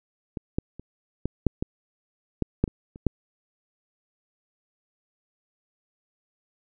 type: clicks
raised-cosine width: 3 ms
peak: -18 / -11 / -26 / -13 / -6 / -13 / -10 / -7 / -22 / -29 / -7 dBFS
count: 11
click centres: 0.372 / 0.585 / 0.796 / 1.256 / 1.467 / 1.625 / 2.423 / 2.64 / 2.678 / 2.959 / 3.067 s
effects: none